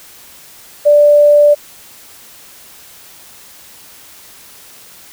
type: tone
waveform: sine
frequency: 587.3 Hz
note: D5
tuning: in tune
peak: -4 dBFS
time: 0.85-1.55 s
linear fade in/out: 20 ms
effects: white hiss -39 dBFS RMS until 5.12 s